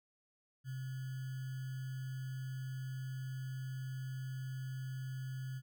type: tone with sample-and-hold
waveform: sine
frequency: 130.81 Hz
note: C3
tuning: in tune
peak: -39 dBFS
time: 0.64-5.62 s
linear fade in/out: 50 ms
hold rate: 1575 Hz
effects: none